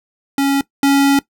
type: tone pair in turn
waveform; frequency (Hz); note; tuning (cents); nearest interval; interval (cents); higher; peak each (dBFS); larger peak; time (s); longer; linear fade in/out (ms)
square; 277.2 / 278.4; C#4 / C#4; 0 / +8; unison; 8; second; -13 / -10; second; 0.38-0.61 / 0.83-1.19; second; 2
effects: noise-tail reverb RT60 0.1 s tail -19 dB re dry